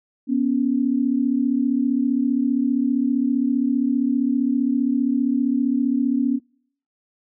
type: tone pair together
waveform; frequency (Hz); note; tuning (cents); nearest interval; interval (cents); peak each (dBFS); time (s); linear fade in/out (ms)
sine; 244.1 / 279.3; B3 / C#4; -20 / +13; major second; 233; -20; 0.27-6.4; 50
effects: noise-tail reverb RT60 0.6 s tail -26 dB re dry